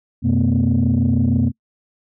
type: tone cluster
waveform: sine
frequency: 91 / 126.8 / 224.2 / 250.5 Hz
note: F#2 / B2 / A3 / B3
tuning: -28 / +46 / +33 / +25 cents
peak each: -18 dBFS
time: 0.22-1.52 s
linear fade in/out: 50 ms
effects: noise-tail reverb RT60 0.1 s tail -26 dB re dry + tanh soft clip ceiling -8 dBFS